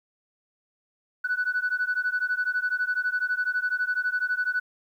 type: beating tone pair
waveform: sine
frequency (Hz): 1480 / 1492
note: F#6 / F#6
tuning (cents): 0 / +14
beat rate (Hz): 12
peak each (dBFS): -26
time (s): 1.24-4.6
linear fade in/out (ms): 10
effects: tanh soft clip ceiling -18 dBFS + 10-bit